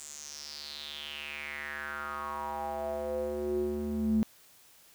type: tone with band-pass filter sweep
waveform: square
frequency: 73.42 Hz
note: D2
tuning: in tune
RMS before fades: -35 dBFS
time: 0-4.23 s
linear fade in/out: 0 ms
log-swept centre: 7700 to 210 Hz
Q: 5.8
effects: white hiss -59 dBFS RMS until 4.94 s